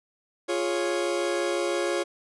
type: chord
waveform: 40% pulse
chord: Db major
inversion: first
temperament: equal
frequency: 349.2 / 415.3 / 554.4 Hz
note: F4 / Ab4 / Db5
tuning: 0 / 0 / 0 cents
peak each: -27 / -31 / -28 dBFS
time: 0.48-2.04 s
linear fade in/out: 20 ms
effects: resampled to 24000 Hz